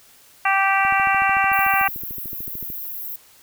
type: harmonic tone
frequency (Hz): 390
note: G4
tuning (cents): -9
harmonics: 2 / 3 / 4 / 5 / 6 / 7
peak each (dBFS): -20 / -22 / -23 / -24 / -25 / -25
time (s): 0.45-1.88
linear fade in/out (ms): 5
type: click train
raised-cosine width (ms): 3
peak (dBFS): -25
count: 26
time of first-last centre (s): 0.85-2.702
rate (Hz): 13.5
type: high-pass noise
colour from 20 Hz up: pink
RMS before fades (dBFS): -31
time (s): 1.53-3.16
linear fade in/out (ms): 2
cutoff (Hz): 12000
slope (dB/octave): 96
effects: white hiss -51 dBFS RMS until 3.42 s